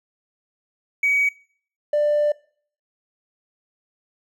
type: tone pair in turn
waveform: triangle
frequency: 2263 / 592.2 Hz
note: C#7 / D5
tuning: +35 / +14 cents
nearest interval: octave + major seventh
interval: 2321 cents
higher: first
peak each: -13 / -13 dBFS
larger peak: neither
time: 1.03-1.29 / 1.93-2.32 s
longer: second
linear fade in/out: 5 ms
effects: noise-tail reverb RT60 0.5 s tail -24 dB re dry + tanh soft clip ceiling -13 dBFS